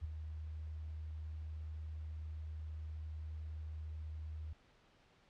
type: tone with ADSR envelope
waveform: sine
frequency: 77.78 Hz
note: D#2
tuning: in tune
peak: -35 dBFS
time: 0.01-4.53 s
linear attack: 35 ms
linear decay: 12 ms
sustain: -7 dB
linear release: 4 ms
effects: pink hiss -68 dBFS RMS until 5.29 s + low-pass 4000 Hz 12 dB/octave